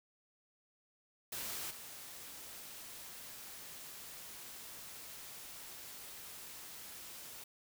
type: noise with level steps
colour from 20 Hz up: white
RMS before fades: -42 / -50 dBFS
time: 1.32-7.44 s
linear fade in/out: 5 ms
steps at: 1.7 s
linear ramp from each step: 10 ms
effects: none